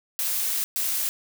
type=noise bursts at uneven times; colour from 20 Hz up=blue; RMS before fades=-26 dBFS; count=2; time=0.19-0.64 / 0.76-1.09 s; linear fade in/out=0 ms; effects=none